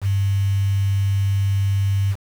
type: tone with quantisation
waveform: sine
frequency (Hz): 98.6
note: G2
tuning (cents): +11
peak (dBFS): -16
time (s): 0.01-2.16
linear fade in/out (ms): 50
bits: 6
effects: none